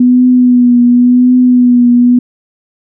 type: tone with vibrato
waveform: sine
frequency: 246.6 Hz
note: B3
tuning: 2 cents flat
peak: -3 dBFS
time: 0-2.19 s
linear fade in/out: 5 ms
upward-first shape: triangle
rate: 0.92 Hz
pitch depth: 37 cents each way
effects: none